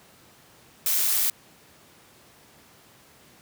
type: noise with amplitude modulation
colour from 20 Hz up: blue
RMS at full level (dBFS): -22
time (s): 0.86-1.3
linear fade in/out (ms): 2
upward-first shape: sine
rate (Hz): 98.6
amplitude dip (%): 25
effects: pink hiss -54 dBFS RMS until 3.41 s + high-pass 100 Hz 12 dB/octave